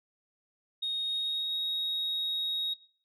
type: tone with pitch glide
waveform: sine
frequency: 3729 to 3770 Hz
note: A#7 to A#7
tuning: 0 to +19 cents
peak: -28 dBFS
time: 0.82-2.74 s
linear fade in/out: 10 ms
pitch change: +19 cents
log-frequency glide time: 1.03-1.57 s
effects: noise-tail reverb RT60 0.5 s tail -20 dB re dry + tanh soft clip ceiling -26 dBFS